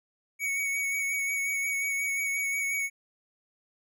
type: tone with vibrato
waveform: square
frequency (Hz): 2235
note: C#7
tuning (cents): +14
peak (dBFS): -28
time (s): 0.39-2.9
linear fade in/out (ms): 50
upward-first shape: sine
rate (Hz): 5.6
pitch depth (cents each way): 21
effects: none